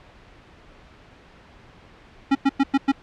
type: tone bursts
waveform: square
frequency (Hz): 274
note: C#4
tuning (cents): -20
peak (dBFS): -15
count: 5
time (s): 2.31-2.92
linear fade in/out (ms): 10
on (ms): 42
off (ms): 100
effects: pink hiss -49 dBFS RMS until 3.02 s + low-pass 3000 Hz 12 dB/octave